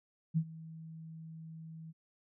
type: tone with ADSR envelope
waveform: sine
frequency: 161.2 Hz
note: E3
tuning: 38 cents flat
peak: -25 dBFS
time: 0.34-1.93 s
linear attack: 31 ms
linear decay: 66 ms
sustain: -20 dB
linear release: 32 ms
effects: none